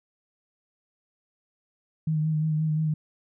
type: tone with vibrato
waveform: sine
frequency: 155.56 Hz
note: D#3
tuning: in tune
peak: -22 dBFS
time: 2.07-2.94 s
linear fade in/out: 5 ms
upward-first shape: sine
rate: 5.7 Hz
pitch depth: 28 cents each way
effects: none